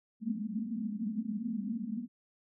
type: band-pass noise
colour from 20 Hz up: white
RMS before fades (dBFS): -36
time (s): 0.2-2.08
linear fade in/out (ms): 50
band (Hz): 200 to 240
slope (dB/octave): 96
effects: none